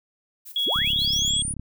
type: noise with tremolo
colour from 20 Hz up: violet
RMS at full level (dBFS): -40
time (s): 0.45-1.3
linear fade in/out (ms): 20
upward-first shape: square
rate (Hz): 7.4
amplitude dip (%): 60
type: tone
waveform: sine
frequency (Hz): 3337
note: G#7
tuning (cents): +8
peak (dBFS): -21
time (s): 0.56-1.42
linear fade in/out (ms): 2
type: linear sweep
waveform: sine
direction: up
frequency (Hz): 123.47 to 9956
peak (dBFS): -26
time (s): 0.66-1.54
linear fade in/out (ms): 20
type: click train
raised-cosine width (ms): 5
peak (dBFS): -22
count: 30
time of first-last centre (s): 0.76-1.596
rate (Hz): 34.7
effects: none